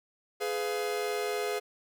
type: chord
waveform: 45% pulse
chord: F diminished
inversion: first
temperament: just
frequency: 419.1 / 502.9 / 698.5 Hz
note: Ab4 / Cb5 / F5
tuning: +16 / +31 / 0 cents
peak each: -32 / -36 / -37 dBFS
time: 0.4-1.6 s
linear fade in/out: 20 ms
effects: none